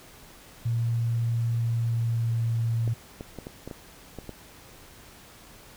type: tone with pitch glide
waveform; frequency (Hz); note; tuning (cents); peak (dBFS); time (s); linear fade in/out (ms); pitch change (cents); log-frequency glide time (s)
sine; 116.54 to 114.94; A#2 to A#2; 0 to -24; -23; 0.65-2.94; 10; -24; 1.51-2.74
type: clicks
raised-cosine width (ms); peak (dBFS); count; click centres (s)
2; -23; 8; 2.877 / 3.209 / 3.387 / 3.469 / 3.676 / 3.712 / 4.187 / 4.293
effects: pink hiss -50 dBFS RMS until 5.76 s